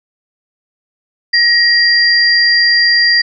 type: tone pair together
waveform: sine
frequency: 1892 / 4768 Hz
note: A#6 / D8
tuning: +25 / +25 cents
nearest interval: octave + major third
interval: 1600 cents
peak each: -10 dBFS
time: 1.33-3.22 s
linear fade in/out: 10 ms
effects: none